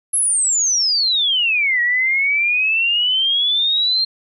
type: exponential two-way sweep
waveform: sine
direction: down then up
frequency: 11175 to 1900 to 4211 Hz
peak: -14 dBFS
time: 0.13-4.05 s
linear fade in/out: 10 ms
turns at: 1.81 s
effects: none